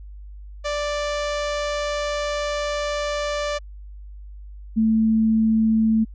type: tone pair in turn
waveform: sawtooth / sine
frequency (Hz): 587.3 / 221.3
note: D5 / A3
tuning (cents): 0 / +10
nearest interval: octave + perfect fourth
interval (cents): 1690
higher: first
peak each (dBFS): -19 / -15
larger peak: second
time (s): 0.64-3.59 / 4.76-6.05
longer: first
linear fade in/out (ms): 20
effects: added 50 Hz sine -36 dBFS peak until 6.14 s + resampled to 16000 Hz